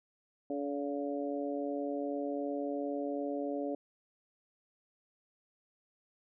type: harmonic tone with a mistuned harmonic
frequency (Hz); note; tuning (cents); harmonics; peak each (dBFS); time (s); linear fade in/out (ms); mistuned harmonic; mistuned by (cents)
142.7; D3; -49; 2 / 3 / 4 / 5; -36 / -40 / -38 / -44; 0.5-3.75; 2; 5; -21
effects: none